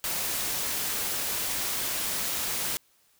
white noise, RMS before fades -30 dBFS, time 0.04-2.77 s, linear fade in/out 0 ms, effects white hiss -65 dBFS RMS until 3.19 s

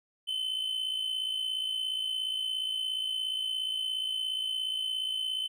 triangle tone with amplitude modulation, 3053 Hz, G7, 46 cents flat, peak -26 dBFS, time 0.27-5.48 s, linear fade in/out 20 ms, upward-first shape sine, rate 57.1 Hz, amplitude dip 55%, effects none

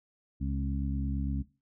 harmonic tone with a mistuned harmonic, 68.9 Hz, C#2, 10 cents flat, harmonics 1 / 2 / 3 / 4, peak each -32 / -35 / -37 / -38 dBFS, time 0.4-1.43 s, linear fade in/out 20 ms, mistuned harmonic 4, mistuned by -15 cents, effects noise-tail reverb RT60 0.3 s tail -17 dB re dry

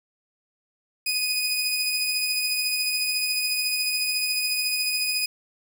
sawtooth tone pair together, 2489 / 4992 Hz, D#7 / D#8, 0 / +5 cents, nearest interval octave, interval 1205 cents, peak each -23 dBFS, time 1.06-5.26 s, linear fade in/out 5 ms, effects none

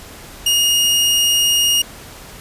sawtooth tone, 2857 Hz, F7, 39 cents sharp, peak -9 dBFS, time 0.46-1.82 s, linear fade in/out 5 ms, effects pink hiss -37 dBFS RMS until 2.4 s + resampled to 32000 Hz

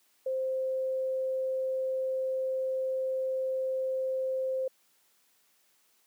sine tone, 523.3 Hz, C5, in tune, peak -28 dBFS, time 0.26-4.68 s, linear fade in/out 5 ms, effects white hiss -68 dBFS RMS until 6.06 s + high-pass 200 Hz 12 dB/octave

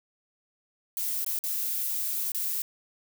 violet noise with dropouts, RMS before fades -30 dBFS, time 0.97-2.62 s, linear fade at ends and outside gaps 1 ms, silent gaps 1.246-1.263 / 1.39-1.438 / 2.319-2.347 s, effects none

